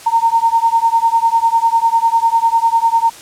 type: beating tone pair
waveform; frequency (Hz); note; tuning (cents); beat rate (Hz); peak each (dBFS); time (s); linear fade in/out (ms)
sine; 912 / 922; A#5 / A#5; -38 / -19; 10; -13; 0.06-3.1; 10
effects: white hiss -36 dBFS RMS until 3.21 s + low-pass 10000 Hz 12 dB/octave